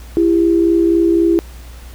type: tone pair together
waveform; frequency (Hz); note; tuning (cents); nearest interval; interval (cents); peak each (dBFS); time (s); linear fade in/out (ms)
sine; 334.7 / 398.6; E4 / G4; +26 / +29; minor third; 303; -10 / -17; 0.17-1.39; 0
effects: added 60 Hz sine -32 dBFS peak until 1.94 s + pink hiss -42 dBFS RMS until 1.94 s